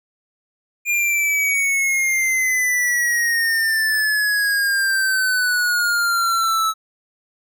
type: exponential sweep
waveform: square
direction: down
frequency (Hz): 2417 to 1300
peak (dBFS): -17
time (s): 0.85-6.74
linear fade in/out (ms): 50
effects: none

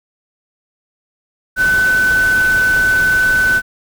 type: tone in noise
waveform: sine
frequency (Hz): 1509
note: F#6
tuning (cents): +34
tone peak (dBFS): -10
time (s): 1.56-3.62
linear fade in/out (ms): 50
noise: pink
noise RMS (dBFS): -25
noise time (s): 1.56-3.62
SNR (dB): +12
effects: none

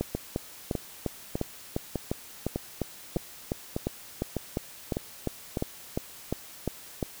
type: two click trains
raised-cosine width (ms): 2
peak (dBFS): -15 / -14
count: 10 / 21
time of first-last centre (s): 0.15-5.572 / 0.01-7.028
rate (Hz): 1.66 / 2.85
effects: white hiss -47 dBFS RMS until 7.2 s

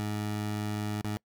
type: tone with dropouts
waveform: 20% pulse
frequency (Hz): 105.2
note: G#2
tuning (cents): +23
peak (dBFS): -26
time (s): 0-1.17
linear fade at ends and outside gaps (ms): 0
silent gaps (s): 1.013-1.046
effects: noise-tail reverb RT60 0.1 s tail -26 dB re dry

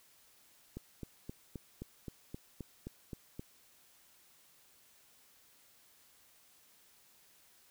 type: click train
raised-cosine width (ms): 3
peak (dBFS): -29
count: 11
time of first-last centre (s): 0.77-3.395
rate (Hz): 3.81
effects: white hiss -65 dBFS RMS until 7.7 s

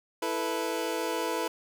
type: chord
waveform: 25% pulse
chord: E suspended fourth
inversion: none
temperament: equal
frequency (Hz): 329.6 / 440 / 493.9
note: E4 / A4 / B4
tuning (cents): 0 / 0 / 0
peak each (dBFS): -30 / -30 / -29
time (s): 0.22-1.48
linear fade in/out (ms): 5
effects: none

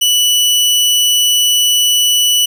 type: tone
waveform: sawtooth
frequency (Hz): 2960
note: F#7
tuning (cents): 0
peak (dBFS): -6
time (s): 0.01-2.46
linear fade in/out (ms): 10
effects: none

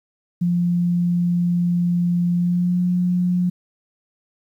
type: tone with pitch glide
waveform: sine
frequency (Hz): 174.61 to 178.79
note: F3 to F3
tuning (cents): 0 to +41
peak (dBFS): -16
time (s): 0.41-3.5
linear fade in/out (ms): 10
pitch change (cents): +41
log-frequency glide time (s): 2.35-2.8
effects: 9-bit

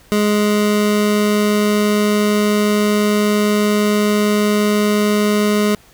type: tone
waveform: 25% pulse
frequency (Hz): 208.7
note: G#3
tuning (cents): +9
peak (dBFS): -9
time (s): 0.12-5.75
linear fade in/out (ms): 0
effects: pink hiss -48 dBFS RMS until 5.93 s

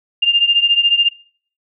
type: beating tone pair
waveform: sine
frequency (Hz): 2800 / 2814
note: F7 / F7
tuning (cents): +4 / +12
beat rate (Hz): 14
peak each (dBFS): -12 / -15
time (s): 0.22-1.09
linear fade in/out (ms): 10
effects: noise-tail reverb RT60 0.5 s tail -22 dB re dry

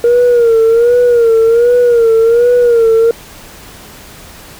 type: tone with vibrato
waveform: sine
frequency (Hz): 469.2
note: A#4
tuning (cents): +11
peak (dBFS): -3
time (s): 0.04-3.11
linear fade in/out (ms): 2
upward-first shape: sine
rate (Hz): 1.3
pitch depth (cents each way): 75
effects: tanh soft clip ceiling -3 dBFS + pink hiss -34 dBFS RMS until 4.59 s

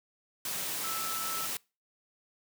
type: tone in noise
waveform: sine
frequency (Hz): 1316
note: E6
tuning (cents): -3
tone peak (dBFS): -37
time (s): 0.84-1.46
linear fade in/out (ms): 2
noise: white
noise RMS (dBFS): -35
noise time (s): 0.45-1.57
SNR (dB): -5
effects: noise-tail reverb RT60 0.3 s tail -25 dB re dry + high-pass 100 Hz 12 dB/octave

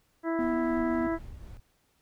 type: harmonic tone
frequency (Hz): 329.6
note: E4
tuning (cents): 0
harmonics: 1 / 2 / 3 / 4 / 5 / 6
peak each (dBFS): -28 / -34 / -38 / -40 / -42 / -44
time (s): 0.23-1.19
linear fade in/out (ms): 50
type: tone with vibrato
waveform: triangle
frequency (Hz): 246.9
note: B3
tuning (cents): 0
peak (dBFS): -28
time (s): 0.39-1.07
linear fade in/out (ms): 0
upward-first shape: square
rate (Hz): 11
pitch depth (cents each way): 19
type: noise with tremolo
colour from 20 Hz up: brown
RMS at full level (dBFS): -46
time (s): 0.4-1.57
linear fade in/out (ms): 0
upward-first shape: sine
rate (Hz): 3.9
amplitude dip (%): 30
type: low-pass noise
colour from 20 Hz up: pink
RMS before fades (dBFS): -47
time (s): 0.77-1.6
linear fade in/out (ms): 5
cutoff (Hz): 120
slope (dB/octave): 48
effects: pink hiss -70 dBFS RMS until 2.01 s

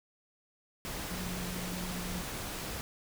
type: tone in noise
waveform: sine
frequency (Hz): 180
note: F#3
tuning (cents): -47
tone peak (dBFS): -39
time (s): 1.1-2.21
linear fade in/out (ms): 0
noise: pink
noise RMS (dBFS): -39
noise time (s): 0.85-2.81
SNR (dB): -3
effects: none

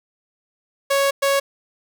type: tone bursts at uneven times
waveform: sawtooth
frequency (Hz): 554.4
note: C#5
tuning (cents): 0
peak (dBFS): -12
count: 2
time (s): 0.9-1.11 / 1.22-1.4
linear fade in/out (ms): 10
effects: none

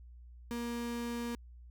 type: tone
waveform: 35% pulse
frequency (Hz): 236.6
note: A#3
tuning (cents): +26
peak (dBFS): -34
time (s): 0.51-1.35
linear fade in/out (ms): 0
effects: added 60 Hz sine -50 dBFS peak until 1.7 s

